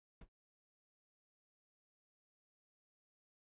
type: noise with exponential decay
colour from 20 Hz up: brown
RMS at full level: -44 dBFS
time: 0.21-0.29 s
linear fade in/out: 5 ms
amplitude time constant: 17 ms
effects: resampled to 8000 Hz